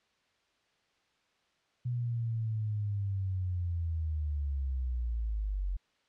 sine linear sweep, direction down, 123.47 to 44.69 Hz, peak -30 dBFS, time 1.85-5.77 s, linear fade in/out 10 ms, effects white hiss -72 dBFS RMS until 6.08 s + low-pass 4000 Hz 12 dB/octave

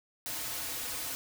white noise with comb filter, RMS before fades -37 dBFS, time 0.26-1.15 s, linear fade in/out 0 ms, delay 5.1 ms, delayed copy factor -1, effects none

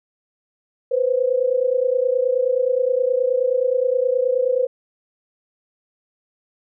sine tone pair together, 493.9 / 523.4 Hz, B4 / C5, 0 / 0 cents, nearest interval minor second, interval 100 cents, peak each -19 dBFS, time 0.91-4.67 s, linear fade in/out 10 ms, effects none

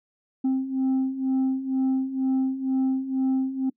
sine beating tone pair, 262 / 264.1 Hz, C4 / C4, +2 / +16 cents, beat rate 2.1 Hz, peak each -25 / -21 dBFS, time 0.44-3.7 s, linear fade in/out 10 ms, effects noise-tail reverb RT60 0.1 s tail -24 dB re dry + tanh soft clip ceiling -19 dBFS

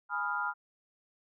sine chord, F half-diminished seventh, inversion first, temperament equal, 830.6 / 987.8 / 1244.5 / 1396.9 Hz, Ab5 / Cb6 / Eb6 / F6, 0 / 0 / 0 / 0 cents, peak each -38 / -37 / -38 / -33 dBFS, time 0.09-0.54 s, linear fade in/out 50 ms, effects none

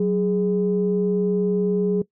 sine tone pair together, 185.58 / 415.3 Hz, F#3 / G#4, +5 / 0 cents, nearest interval octave + major second, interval 1395 cents, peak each -20 dBFS, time 0-2.02 s, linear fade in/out 5 ms, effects noise-tail reverb RT60 0.1 s tail -20 dB re dry + tanh soft clip ceiling -10 dBFS

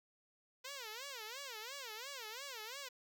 5% pulse tone with vibrato, 492.5 Hz, B4, 5 cents flat, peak -34 dBFS, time 0.64-2.89 s, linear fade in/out 10 ms, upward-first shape sine, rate 2.9 Hz, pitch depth 250 cents each way, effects none

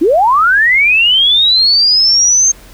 sine linear sweep, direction up, 285.4 to 6410 Hz, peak -6 dBFS, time 0.01-2.52 s, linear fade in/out 10 ms, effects added 44 Hz sine -38 dBFS peak until 2.73 s + pink hiss -40 dBFS RMS until 2.73 s

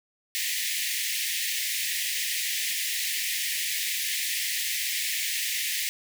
pink high-pass noise, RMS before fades -29 dBFS, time 0.35-5.89 s, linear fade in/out 0 ms, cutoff 1800 Hz, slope 96 dB/octave, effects none

